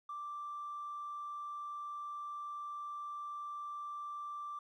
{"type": "tone", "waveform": "triangle", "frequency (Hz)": 1174.7, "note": "D6", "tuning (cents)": 0, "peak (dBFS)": -37, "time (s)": [0.09, 4.59], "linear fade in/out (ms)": 5, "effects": ["tanh soft clip ceiling -38 dBFS"]}